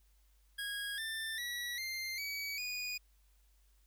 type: tone with pitch steps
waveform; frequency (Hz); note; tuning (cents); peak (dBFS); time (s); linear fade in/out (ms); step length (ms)
25% pulse; 1645 / 1783.6 / 1933.8 / 2097 / 2273 / 2465; G#6 / A6 / B6 / C7 / C#7 / D#7; -17 / +23 / -37 / +3 / +43 / -17; -34; 0.58-2.98; 10; 400
effects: added 50 Hz sine -65 dBFS peak until 3.86 s + white hiss -75 dBFS RMS until 3.86 s